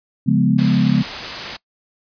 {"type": "chord", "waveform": "sine", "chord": "C# dominant seventh", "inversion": "none", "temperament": "equal", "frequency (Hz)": [138.59, 174.61, 207.7, 246.9], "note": ["C#3", "E#3", "G#3", "B3"], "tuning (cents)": [0, 0, 0, 0], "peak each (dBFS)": [-18, -18, -17, -18], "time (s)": [0.26, 1.03], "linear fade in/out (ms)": 20}
{"type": "noise", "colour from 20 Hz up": "white", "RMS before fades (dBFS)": -26, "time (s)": [0.58, 1.57], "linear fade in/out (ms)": 10}
{"effects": ["noise-tail reverb RT60 0.1 s tail -22 dB re dry", "resampled to 11025 Hz"]}